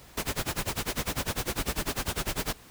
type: noise with tremolo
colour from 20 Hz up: pink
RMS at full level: -28 dBFS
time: 0.17-2.53 s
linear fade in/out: 5 ms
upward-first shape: sine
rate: 10 Hz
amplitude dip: 100%
effects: pink hiss -52 dBFS RMS until 2.7 s